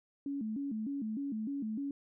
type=tone with vibrato; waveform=sine; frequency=246.9 Hz; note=B3; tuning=in tune; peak=-34 dBFS; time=0.26-1.91 s; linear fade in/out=2 ms; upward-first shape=square; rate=3.3 Hz; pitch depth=220 cents each way; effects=none